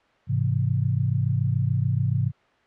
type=chord; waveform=sine; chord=Ab augmented; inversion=none; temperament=equal; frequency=103.83 / 130.81 / 164.81 Hz; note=Ab2 / C3 / E3; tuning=0 / 0 / 0 cents; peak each=-24 / -23 / -29 dBFS; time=0.27-2.32 s; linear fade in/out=50 ms; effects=white hiss -60 dBFS RMS until 2.66 s + low-pass 2000 Hz 12 dB/octave